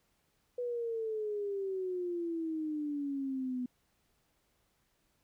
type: exponential sweep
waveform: sine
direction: down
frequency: 493.8 to 246.9 Hz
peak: -33 dBFS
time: 0.58-3.66 s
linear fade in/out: 5 ms
effects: pink hiss -75 dBFS RMS until 5.23 s